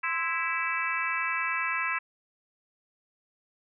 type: harmonic tone with a mistuned harmonic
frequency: 329.6 Hz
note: E4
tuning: in tune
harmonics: 3 / 4 / 5 / 6 / 7 / 8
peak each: -34 / -34 / -34 / -34 / -34 / -34 dBFS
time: 0.03-1.99 s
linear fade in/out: 10 ms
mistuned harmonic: 3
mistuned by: +81 cents
effects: none